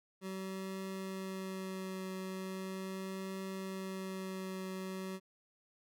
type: tone with vibrato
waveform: 25% pulse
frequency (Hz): 189.7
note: F#3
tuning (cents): +43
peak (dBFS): -36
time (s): 0.21-5.2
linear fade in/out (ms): 50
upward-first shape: triangle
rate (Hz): 0.39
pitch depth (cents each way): 15
effects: none

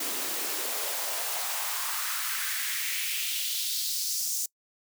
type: noise with high-pass filter sweep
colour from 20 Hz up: white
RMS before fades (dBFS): -31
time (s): 0-4.46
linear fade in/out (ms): 5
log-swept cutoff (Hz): 270 to 6500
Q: 2.3
effects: noise-tail reverb RT60 0.1 s tail -24 dB re dry

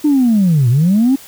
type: linear two-way sweep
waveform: sine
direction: down then up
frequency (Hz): 306.4 to 114.2 to 278.6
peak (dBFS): -7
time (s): 0.04-1.16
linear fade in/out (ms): 10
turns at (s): 0.69
effects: tanh soft clip ceiling -5 dBFS + white hiss -38 dBFS RMS until 1.27 s

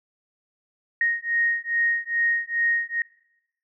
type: beating tone pair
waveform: sine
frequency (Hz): 1864.7 / 1867.1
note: A#6 / A#6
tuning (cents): 0 / +2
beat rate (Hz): 2.4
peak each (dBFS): -24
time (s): 1.01-3.02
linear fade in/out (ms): 2
effects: noise-tail reverb RT60 0.9 s tail -23 dB re dry

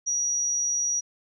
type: tone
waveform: sine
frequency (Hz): 5780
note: F#8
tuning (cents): -41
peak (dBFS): -23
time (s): 0.06-1.01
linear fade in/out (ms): 20
effects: none

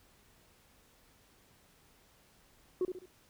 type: tone with echo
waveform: sine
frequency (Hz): 366.3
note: F#4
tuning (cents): -17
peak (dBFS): -26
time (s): 2.81-2.85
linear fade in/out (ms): 2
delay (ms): 69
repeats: 3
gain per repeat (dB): -8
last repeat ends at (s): 3.057
effects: tanh soft clip ceiling -26 dBFS + pink hiss -65 dBFS RMS until 3.29 s

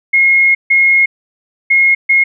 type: tone bursts at uneven times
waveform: sine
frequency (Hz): 2155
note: C#7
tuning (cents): -49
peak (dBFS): -6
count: 4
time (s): 0.13-0.55 / 0.7-1.06 / 1.7-1.95 / 2.09-2.24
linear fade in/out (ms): 10
effects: none

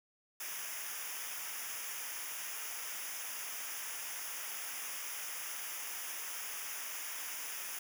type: noise with comb filter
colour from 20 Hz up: white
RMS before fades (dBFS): -42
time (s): 0.4-7.79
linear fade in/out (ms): 5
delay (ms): 0.24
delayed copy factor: -0.95
effects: none

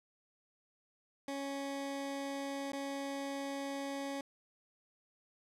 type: tone with dropouts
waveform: 20% pulse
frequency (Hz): 277.2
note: C#4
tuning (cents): 0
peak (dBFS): -33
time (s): 1.28-4.21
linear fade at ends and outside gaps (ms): 2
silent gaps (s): 2.72-2.731
effects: low-pass 10000 Hz 12 dB/octave

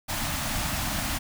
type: band-stop noise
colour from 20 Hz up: pink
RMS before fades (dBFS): -29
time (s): 0.08-1.19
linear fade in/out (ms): 20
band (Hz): 300 to 600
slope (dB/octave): 48
effects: none

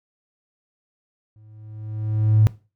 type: tone with exponential growth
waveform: triangle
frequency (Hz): 107.8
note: A2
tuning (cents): -35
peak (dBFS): -6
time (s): 1.36-2.47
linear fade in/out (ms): 0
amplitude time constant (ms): 240
effects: noise-tail reverb RT60 0.3 s tail -21 dB re dry + tanh soft clip ceiling -8 dBFS

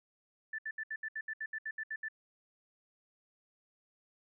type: tone bursts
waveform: sine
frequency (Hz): 1760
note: A6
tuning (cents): 0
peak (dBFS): -36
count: 13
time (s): 0.53-2.085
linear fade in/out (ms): 5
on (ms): 55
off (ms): 70
effects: none

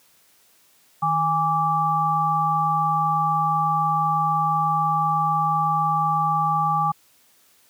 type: tone cluster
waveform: sine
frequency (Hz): 157 / 821 / 1165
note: D#3 / G#5 / D6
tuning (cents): +16 / -20 / -14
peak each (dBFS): -27 / -22 / -21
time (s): 1.02-6.92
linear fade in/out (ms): 10
effects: white hiss -58 dBFS RMS until 7.69 s + high-pass 80 Hz 12 dB/octave

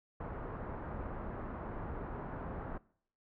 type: low-pass noise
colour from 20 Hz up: pink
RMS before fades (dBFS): -42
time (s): 0.2-2.78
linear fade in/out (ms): 5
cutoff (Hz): 1400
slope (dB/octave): 24
effects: noise-tail reverb RT60 0.6 s tail -22 dB re dry

